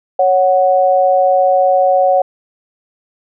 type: tone pair together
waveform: sine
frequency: 554.4 / 740 Hz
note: C#5 / F#5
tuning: 0 / 0 cents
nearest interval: perfect fourth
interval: 500 cents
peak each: -11 dBFS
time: 0.19-2.22 s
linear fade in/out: 5 ms
effects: none